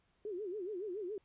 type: tone with vibrato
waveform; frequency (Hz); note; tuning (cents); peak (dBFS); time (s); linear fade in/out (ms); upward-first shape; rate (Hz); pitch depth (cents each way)
sine; 390; G4; -9; -38; 0.25-1.18; 2; sine; 7.1; 200
effects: pink hiss -75 dBFS RMS until 1.24 s + resampled to 8000 Hz